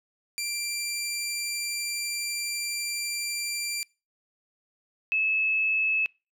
15% pulse / sine tone pair in turn, 2364 / 2599 Hz, D7 / E7, +11 / -25 cents, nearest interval major second, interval 164 cents, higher second, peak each -22 dBFS, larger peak neither, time 0.38-3.83 / 5.12-6.06 s, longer first, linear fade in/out 0 ms, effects noise-tail reverb RT60 0.3 s tail -26 dB re dry

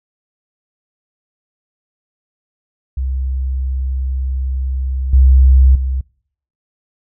sine tone with level steps, 65.41 Hz, C2, in tune, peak -16 / -5 / -15 dBFS, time 2.97-6.01 s, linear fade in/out 5 ms, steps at 5.13 / 5.75 s, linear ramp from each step 5 ms, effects noise-tail reverb RT60 0.6 s tail -25 dB re dry

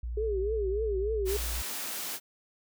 sine tone, 58.7 Hz, A#1, 13 cents sharp, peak -32 dBFS, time 0.03-1.62 s, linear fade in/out 5 ms
sine tone with vibrato, 410 Hz, G#4, 22 cents flat, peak -28 dBFS, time 0.17-1.37 s, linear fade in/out 5 ms, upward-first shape triangle, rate 3.4 Hz, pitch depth 170 cents each way
white high-pass noise, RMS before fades -36 dBFS, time 1.25-2.2 s, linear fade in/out 50 ms, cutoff 180 Hz, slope 24 dB/octave
effects none

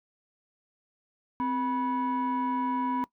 sine tone pair together, 259.5 / 978 Hz, C4 / B5, -14 / -17 cents, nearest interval octave + major seventh, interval 2297 cents, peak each -27 dBFS, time 1.4-3.04 s, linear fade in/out 0 ms, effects noise-tail reverb RT60 0.1 s tail -21 dB re dry + tanh soft clip ceiling -23 dBFS

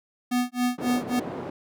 square tone with tremolo, 246.9 Hz, B3, in tune, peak -21 dBFS, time 0.31-1.2 s, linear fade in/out 10 ms, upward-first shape sine, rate 3.7 Hz, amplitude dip 100%
white band-pass noise, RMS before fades -34 dBFS, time 0.78-1.5 s, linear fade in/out 5 ms, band 160 to 490 Hz, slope 12 dB/octave
effects none

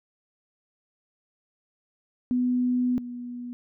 sine tone pair in turn, 248.6 / 243.9 Hz, B3 / B3, +12 / -21 cents, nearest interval unison, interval 33 cents, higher first, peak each -21 / -33 dBFS, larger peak first, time 2.31-2.98 / 2.98-3.53 s, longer first, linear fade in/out 0 ms, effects none

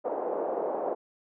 pink band-pass noise, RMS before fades -31 dBFS, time 0.04-0.95 s, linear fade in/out 20 ms, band 410 to 750 Hz, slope 24 dB/octave, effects none

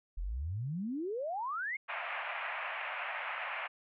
sine exponential sweep, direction up, 38.62 to 2217 Hz, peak -34 dBFS, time 0.17-1.77 s, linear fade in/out 10 ms
white band-pass noise, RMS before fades -39 dBFS, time 1.88-3.68 s, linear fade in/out 20 ms, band 610 to 2600 Hz, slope 48 dB/octave
effects none

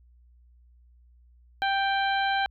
harmonic tone with a mistuned harmonic, 785 Hz, G5, 2 cents sharp, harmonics 1 / 2 / 3 / 4 / 5, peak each -25 / -28 / -36 / -35 / -37 dBFS, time 1.62-2.46 s, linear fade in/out 0 ms, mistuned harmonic 5, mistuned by +28 cents, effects added 60 Hz sine -54 dBFS peak until 2.5 s

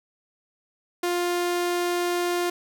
sawtooth tone, 351.5 Hz, F4, 11 cents sharp, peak -19 dBFS, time 1.03-2.5 s, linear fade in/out 5 ms, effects none

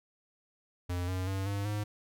square tone with pitch steps, 88.8 / 92.52 / 96.39 / 100.43 / 104.63 Hz, F2 / F#2 / G2 / G2 / G#2, +29 / 0 / -29 / +42 / +13 cents, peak -32 dBFS, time 0.89-1.84 s, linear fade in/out 10 ms, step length 190 ms, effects none

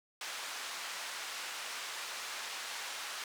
pink band-pass noise, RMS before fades -42 dBFS, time 0.21-3.24 s, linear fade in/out 2 ms, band 1100 to 7700 Hz, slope 12 dB/octave, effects none

